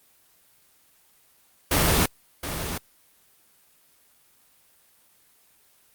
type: noise with echo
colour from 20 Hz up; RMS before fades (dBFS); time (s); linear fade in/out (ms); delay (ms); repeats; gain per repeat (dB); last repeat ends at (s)
pink; -20; 1.71-2.06; 5; 720; 1; -10; 2.78
effects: white hiss -60 dBFS RMS until 5.94 s + Opus 24 kbps